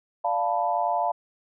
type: chord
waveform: sine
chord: B half-diminished seventh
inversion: first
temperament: equal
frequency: 587.3 / 698.5 / 880 / 987.8 Hz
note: D5 / F5 / A5 / B5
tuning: 0 / 0 / 0 / 0 cents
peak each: -31 / -25 / -27 / -30 dBFS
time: 0.24-1.12 s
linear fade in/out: 10 ms
effects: none